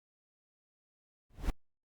brown noise with exponential growth, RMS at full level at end -27 dBFS, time 1.3-1.5 s, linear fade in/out 0 ms, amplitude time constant 43 ms, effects Opus 48 kbps

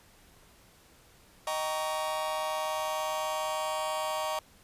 45% pulse chord, Eb dominant seventh, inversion none, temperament just, 622.3 / 777.8 / 933.4 / 1120.1 Hz, Eb5 / G5 / Bb5 / Db6, 0 / -14 / +2 / +18 cents, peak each -34 / -38 / -36 / -36 dBFS, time 1.47-4.39 s, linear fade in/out 2 ms, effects pink hiss -59 dBFS RMS until 4.63 s + resampled to 32000 Hz

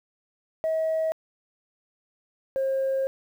sine tone pair in turn, 640 / 535.4 Hz, D#5 / C5, +49 / +40 cents, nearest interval minor third, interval 309 cents, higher first, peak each -21 dBFS, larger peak neither, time 0.64-1.12 / 2.56-3.07 s, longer second, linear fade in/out 0 ms, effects tanh soft clip ceiling -20 dBFS + 9-bit

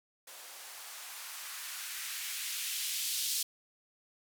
violet noise with band-pass filter sweep, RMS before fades -39 dBFS, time 0.27-3.43 s, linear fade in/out 5 ms, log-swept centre 560 to 4100 Hz, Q 1.2, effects none

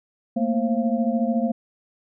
sine tone cluster, 223.2 / 237 / 532 / 687 Hz, A3 / A#3 / C5 / F5, +25 / +29 / +29 / -29 cents, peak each -23 / -23 / -29 / -29 dBFS, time 0.36-1.52 s, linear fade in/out 10 ms, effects none

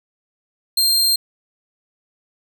sawtooth tone, 4186 Hz, C8, in tune, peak -11 dBFS, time 0.77-1.16 s, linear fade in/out 5 ms, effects none

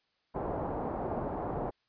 white low-pass noise, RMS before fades -35 dBFS, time 0.34-1.71 s, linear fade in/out 20 ms, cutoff 840 Hz, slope 24 dB/octave, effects white hiss -75 dBFS RMS until 1.88 s + resampled to 11025 Hz

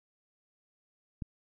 click, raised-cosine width 5 ms, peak -24 dBFS, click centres 1.222 s, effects none

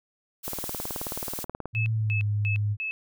blue noise, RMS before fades -35 dBFS, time 0.43-1.45 s, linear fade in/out 20 ms
click train, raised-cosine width 1 ms, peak -19 dBFS, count 23, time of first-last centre 0.48-1.656 s, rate 18.7 Hz
sine tone with pitch glide, 111.5 to 104.03 Hz, A2 to G#2, +23 to +3 cents, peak -23 dBFS, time 1.73-2.77 s, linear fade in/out 50 ms, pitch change -120 cents, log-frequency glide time 1.92-2.2 s
sine tone bursts, 2600 Hz, E7, 24 cents flat, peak -28 dBFS, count 4, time 1.75-2.91 s, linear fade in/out 0 ms, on 110 ms, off 240 ms
effects none

